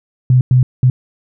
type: tone bursts at uneven times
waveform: sine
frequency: 126.9 Hz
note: B2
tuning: 47 cents sharp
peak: -6 dBFS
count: 3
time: 0.3-0.41 / 0.51-0.63 / 0.83-0.9 s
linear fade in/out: 2 ms
effects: none